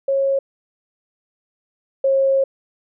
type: tone pair in turn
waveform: sine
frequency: 546 / 540.7 Hz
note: C#5 / C#5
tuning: -26 / -43 cents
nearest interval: unison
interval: 17 cents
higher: first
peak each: -15 / -13 dBFS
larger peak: second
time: 0.08-0.39 / 2.04-2.44 s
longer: second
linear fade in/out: 5 ms
effects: none